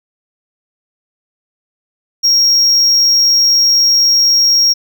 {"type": "tone", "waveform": "triangle", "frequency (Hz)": 5588, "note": "F8", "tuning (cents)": 0, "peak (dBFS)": -6, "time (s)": [2.23, 4.74], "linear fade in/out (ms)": 20, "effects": []}